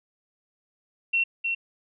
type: tone with echo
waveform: sine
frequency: 2721 Hz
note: F7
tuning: 46 cents flat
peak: -20 dBFS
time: 1.13-1.24 s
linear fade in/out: 10 ms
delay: 310 ms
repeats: 1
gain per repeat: -4 dB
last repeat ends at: 1.55 s
effects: none